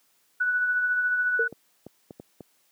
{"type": "tone with tremolo", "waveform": "sine", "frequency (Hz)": 1480, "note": "F#6", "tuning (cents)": 0, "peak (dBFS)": -20, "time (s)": [0.4, 1.48], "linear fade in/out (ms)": 10, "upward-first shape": "triangle", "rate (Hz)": 14, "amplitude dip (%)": 40}
{"type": "tone with exponential decay", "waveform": "sine", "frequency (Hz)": 458.5, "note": "A#4", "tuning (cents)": -29, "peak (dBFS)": -21, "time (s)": [1.39, 1.54], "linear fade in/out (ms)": 5, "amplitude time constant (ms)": 31}
{"type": "clicks", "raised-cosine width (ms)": 2, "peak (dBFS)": -26, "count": 5, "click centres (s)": [1.526, 1.866, 2.108, 2.199, 2.407]}
{"effects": ["white hiss -66 dBFS RMS until 2.71 s", "high-pass 150 Hz 12 dB/octave"]}